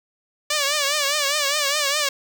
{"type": "tone with vibrato", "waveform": "5% pulse", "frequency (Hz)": 579, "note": "D5", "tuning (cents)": -25, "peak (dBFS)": -8, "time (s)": [0.5, 2.09], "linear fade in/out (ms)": 5, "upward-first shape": "triangle", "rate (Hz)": 4.9, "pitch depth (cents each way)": 110, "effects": []}